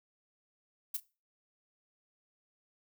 violet noise with echo, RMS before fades -35 dBFS, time 0.94-0.97 s, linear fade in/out 5 ms, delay 30 ms, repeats 1, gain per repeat -14 dB, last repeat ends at 1 s, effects noise-tail reverb RT60 0.3 s tail -19 dB re dry

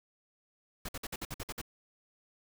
pink noise bursts, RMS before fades -39 dBFS, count 9, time 0.85-1.615 s, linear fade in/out 5 ms, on 37 ms, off 54 ms, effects none

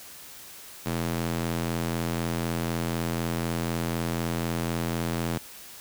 square tone with high-pass filter, 42 Hz, E1, 33 cents sharp, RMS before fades -29 dBFS, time 0.86-5.38 s, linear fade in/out 0 ms, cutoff 150 Hz, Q 1, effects white hiss -45 dBFS RMS until 5.8 s

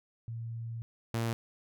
sine / sawtooth tone pair in turn, 115 / 115 Hz, A#2 / A#2, -23 / -23 cents, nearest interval unison, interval 0 cents, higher neither, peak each -36 / -26 dBFS, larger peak second, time 0.28-0.82 / 1.14-1.33 s, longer first, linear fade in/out 0 ms, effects none

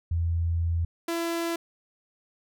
sine / sawtooth tone pair in turn, 84 / 336 Hz, E2 / E4, +33 / +33 cents, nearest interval 2 octaves, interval 2400 cents, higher second, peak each -23 dBFS, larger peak neither, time 0.11-0.85 / 1.08-1.56 s, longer first, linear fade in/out 5 ms, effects none

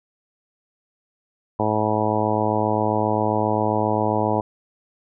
harmonic tone, 107.5 Hz, A2, 40 cents flat, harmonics 1 / 2 / 3 / 4 / 5 / 6 / 7 / 8 / 9, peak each -27 / -27 / -27 / -27 / -27 / -27 / -27 / -27 / -27 dBFS, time 1.59-4.41 s, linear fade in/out 5 ms, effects none

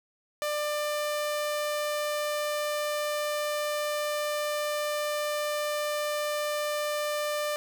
sawtooth tone, 595 Hz, D5, 22 cents sharp, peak -24 dBFS, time 0.42-7.56 s, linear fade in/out 0 ms, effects none

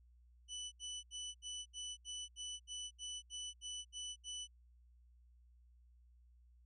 25% pulse tone bursts, 2983 Hz, F#7, 13 cents sharp, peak -40 dBFS, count 13, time 0.48-4.476 s, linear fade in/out 50 ms, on 240 ms, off 73 ms, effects added 60 Hz sine -63 dBFS peak until 6.65 s + resampled to 24000 Hz

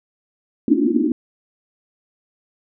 white band-pass noise, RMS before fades -17 dBFS, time 0.68-1.12 s, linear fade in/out 2 ms, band 230 to 340 Hz, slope 96 dB/octave, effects none

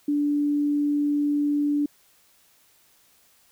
sine tone, 291.4 Hz, D4, 13 cents flat, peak -20 dBFS, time 0.08-1.86 s, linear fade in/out 5 ms, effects white hiss -60 dBFS RMS until 3.51 s

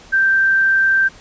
sine tone, 1568 Hz, G6, in tune, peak -11 dBFS, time 0.12-1.09 s, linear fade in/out 20 ms, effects pink hiss -43 dBFS RMS until 1.2 s + resampled to 16000 Hz

